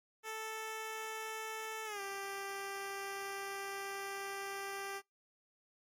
10% pulse tone with pitch glide, 440 to 394.3 Hz, A4 to G4, 0 to +10 cents, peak -32 dBFS, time 0.23-5.02 s, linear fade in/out 50 ms, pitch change -190 cents, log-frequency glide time 1.85-2.01 s, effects noise-tail reverb RT60 0.2 s tail -26 dB re dry + MP3 64 kbps

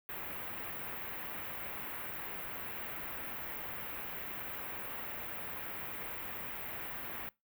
white band-stop noise, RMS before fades -42 dBFS, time 0.09-7.29 s, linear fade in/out 0 ms, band 2500 to 16000 Hz, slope 24 dB/octave, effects noise-tail reverb RT60 0.2 s tail -22 dB re dry

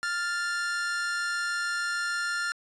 45% pulse tone pair together, 1398.7 / 1760 Hz, F6 / A6, +2 / 0 cents, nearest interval major third, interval 398 cents, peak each -29 / -33 dBFS, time 0.03-2.52 s, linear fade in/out 0 ms, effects resampled to 22050 Hz

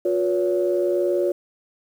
sine tone cluster, 357.5 / 484.5 / 565 Hz, F4 / B4 / C#5, +41 / -33 / +33 cents, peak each -20 / -28 / -22 dBFS, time 0.05-1.32 s, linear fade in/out 5 ms, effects tanh soft clip ceiling -9 dBFS + 8-bit

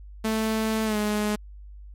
sawtooth tone with pitch glide, 220 to 210.1 Hz, A3 to G#3, 0 to +20 cents, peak -19 dBFS, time 0.24-1.36 s, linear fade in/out 10 ms, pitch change -80 cents, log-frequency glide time 0.85-0.97 s, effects added 50 Hz sine -40 dBFS peak until 1.94 s + MP3 64 kbps

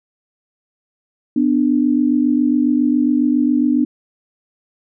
sine tone pair together, 248.8 / 296.1 Hz, B3 / D4, +13 / +14 cents, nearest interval minor third, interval 301 cents, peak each -15 dBFS, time 1.36-3.85 s, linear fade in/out 5 ms, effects none

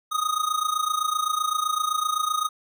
square tone with amplitude modulation, 1244.5 Hz, D#6, in tune, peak -20 dBFS, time 0.11-2.49 s, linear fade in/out 20 ms, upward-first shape sine, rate 27.8 Hz, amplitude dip 80%, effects none

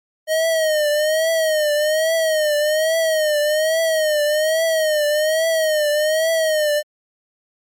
square tone with vibrato, 622.3 Hz, D#5, in tune, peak -16 dBFS, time 0.27-6.83 s, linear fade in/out 50 ms, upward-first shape triangle, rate 1.2 Hz, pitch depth 100 cents each way, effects MP3 64 kbps

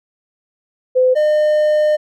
sine / triangle tone pair in turn, 510 / 606.5 Hz, C5 / D#5, -44 / -44 cents, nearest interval minor third, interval 300 cents, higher second, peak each -9 dBFS, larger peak neither, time 0.95-1.15 / 1.15-1.97 s, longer second, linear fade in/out 20 ms, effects none

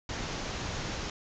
pink low-pass noise, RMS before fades -36 dBFS, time 0.09-1.1 s, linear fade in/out 2 ms, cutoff 7000 Hz, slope 96 dB/octave, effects none

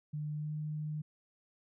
sine tone with pitch glide, 150.1 to 152.28 Hz, D3 to D#3, +38 to -37 cents, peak -35 dBFS, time 0.13-1.02 s, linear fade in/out 10 ms, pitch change +25 cents, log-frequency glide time 0.34-0.52 s, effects none

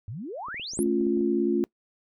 sine exponential sweep, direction up, 93.6 to 11500 Hz, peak -33 dBFS, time 0.08-0.83 s, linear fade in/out 0 ms
clicks, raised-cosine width 2 ms, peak -34 dBFS, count 10, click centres 0.485 / 0.544 / 0.597 / 0.735 / 0.774 / 0.863 / 1.011 / 1.068 / 1.172 / 1.211 s
sine chord, A augmented, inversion none, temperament equal, 220 / 277.2 / 349.2 Hz, A3 / C#4 / E#4, 0 / 0 / 0 cents, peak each -27 / -27 / -24 dBFS, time 0.79-1.64 s, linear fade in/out 0 ms
effects noise-tail reverb RT60 0.1 s tail -24 dB re dry

